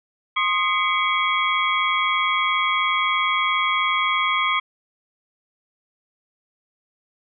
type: tone cluster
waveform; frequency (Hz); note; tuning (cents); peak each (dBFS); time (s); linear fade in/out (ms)
sine; 1061 / 1238 / 2062 / 2250 / 3290; C6 / D#6 / C7 / C#7 / G#7; +24 / -9 / -26 / +25 / -17; -24 / -24 / -27 / -23 / -27; 0.36-4.6; 10
effects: none